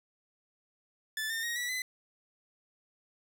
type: tone with pitch steps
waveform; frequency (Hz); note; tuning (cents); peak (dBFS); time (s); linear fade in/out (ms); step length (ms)
sawtooth; 1749 / 1812.8 / 1878.9 / 1947.4 / 2018; A6 / A#6 / A#6 / B6 / B6; -11 / -49 / +13 / -25 / +37; -29; 1.17-1.82; 2; 130
effects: none